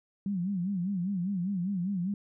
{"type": "tone with vibrato", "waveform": "sine", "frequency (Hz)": 187.4, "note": "F#3", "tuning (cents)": 22, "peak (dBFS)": -28, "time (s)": [0.26, 2.14], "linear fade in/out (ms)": 2, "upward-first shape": "sine", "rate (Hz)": 5, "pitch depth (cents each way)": 150, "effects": []}